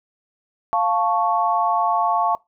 sine chord, F augmented, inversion none, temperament equal, 698.5 / 880 / 1108.7 Hz, F5 / A5 / C#6, 0 / 0 / 0 cents, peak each -21 dBFS, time 0.73-2.35 s, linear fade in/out 0 ms, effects noise-tail reverb RT60 0.2 s tail -22 dB re dry

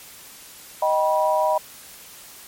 sine chord, Eb augmented, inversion none, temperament just, 622.3 / 777.8 / 972.3 Hz, Eb5 / G5 / B5, 0 / -14 / -27 cents, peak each -20 / -24 / -21 dBFS, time 0.82-1.58 s, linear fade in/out 5 ms, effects white hiss -43 dBFS RMS until 2.47 s + MP3 64 kbps

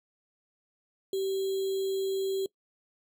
sine tone with sample-and-hold, 386.1 Hz, G4, 26 cents flat, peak -27 dBFS, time 1.13-2.46 s, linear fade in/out 2 ms, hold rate 3675 Hz, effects noise-tail reverb RT60 0.1 s tail -22 dB re dry

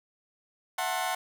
sawtooth chord, F# half-diminished seventh, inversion third, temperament just, 666 / 740 / 888 / 1065.6 Hz, E5 / F#5 / A5 / C6, +18 / 0 / +16 / +31 cents, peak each -33 / -27 / -31 / -32 dBFS, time 0.78-1.15 s, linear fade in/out 5 ms, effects 9-bit

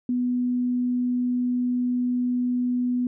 sine tone, 247.2 Hz, B3, 2 cents sharp, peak -21 dBFS, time 0.09-3.07 s, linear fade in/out 2 ms, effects none

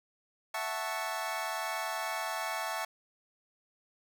25% pulse chord, F# minor seventh, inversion third, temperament equal, 659.3 / 740 / 880 / 1108.7 Hz, E5 / F#5 / A5 / C#6, 0 / 0 / 0 / 0 cents, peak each -35 / -37 / -34 / -36 dBFS, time 0.54-2.85 s, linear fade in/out 5 ms, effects none

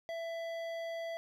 sine tone with hard clipping, 665 Hz, E5, 15 cents sharp, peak -39 dBFS, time 0.09-1.17 s, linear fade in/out 0 ms, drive 12 dB, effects none

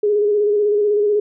sine tone with vibrato, 415.3 Hz, G#4, in tune, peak -13 dBFS, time 0.03-1.2 s, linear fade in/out 5 ms, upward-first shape square, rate 16 Hz, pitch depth 29 cents each way, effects none

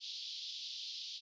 pink band-pass noise, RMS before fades -45 dBFS, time 0-1.21 s, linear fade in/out 50 ms, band 3200 to 5200 Hz, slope 48 dB/octave, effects resampled to 16000 Hz

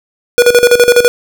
square tone with tremolo, 484 Hz, B4, 35 cents flat, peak -3 dBFS, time 0.38-1.08 s, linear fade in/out 0 ms, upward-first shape square, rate 12 Hz, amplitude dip 75%, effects none

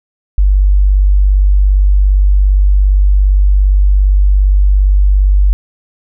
sine tone, 48.71 Hz, G1, 10 cents flat, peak -5 dBFS, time 0.38-5.53 s, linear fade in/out 0 ms, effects none

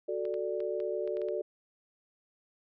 sine chord, D major, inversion first, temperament equal, 370 / 440 / 587.3 Hz, F#4 / A4 / D5, 0 / 0 / 0 cents, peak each -35 dBFS, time 0.08-1.42 s, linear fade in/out 10 ms
clicks, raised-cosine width 0.3 ms, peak -35 dBFS, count 8, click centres 0.253 / 0.341 / 0.604 / 0.802 / 1.076 / 1.17 / 1.217 / 1.286 s
effects none

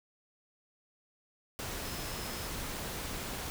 sine tone in noise, 5160 Hz, E8, 38 cents flat, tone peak -49 dBFS, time 1.85-2.47 s, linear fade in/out 0 ms, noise pink, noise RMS -39 dBFS, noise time 1.59-3.5 s, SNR -13 dB, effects none

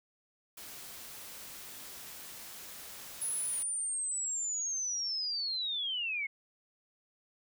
white noise, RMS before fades -47 dBFS, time 0.57-3.63 s, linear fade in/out 5 ms
sine linear sweep, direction down, 10548 to 2137 Hz, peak -32 dBFS, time 3.21-6.27 s, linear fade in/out 10 ms
effects none

